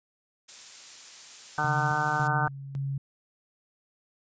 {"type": "noise", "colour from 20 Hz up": "blue", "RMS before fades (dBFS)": -41, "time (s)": [0.48, 2.28], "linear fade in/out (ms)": 10}
{"type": "harmonic tone", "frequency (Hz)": 151.2, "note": "D#3", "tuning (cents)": -49, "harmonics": [1, 2, 3, 4, 5, 6, 7, 8, 9, 10], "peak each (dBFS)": [-35, -41, -42, -41, -31, -31, -40, -32, -35, -30], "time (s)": [1.58, 2.48], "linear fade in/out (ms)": 2}
{"type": "tone with tremolo", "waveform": "sine", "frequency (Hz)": 137.5, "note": "C#3", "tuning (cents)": -14, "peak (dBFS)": -28, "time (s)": [1.64, 2.98], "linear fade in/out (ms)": 5, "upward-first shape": "square", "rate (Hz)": 1.8, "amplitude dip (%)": 65}
{"effects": ["resampled to 16000 Hz"]}